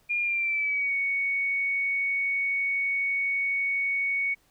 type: tone with pitch glide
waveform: sine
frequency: 2415 to 2227 Hz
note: D7 to C#7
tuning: +48 to +7 cents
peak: -24 dBFS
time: 0.09-4.35 s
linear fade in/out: 20 ms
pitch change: -141 cents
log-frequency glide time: 0.2-0.95 s
effects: pink hiss -65 dBFS RMS until 4.5 s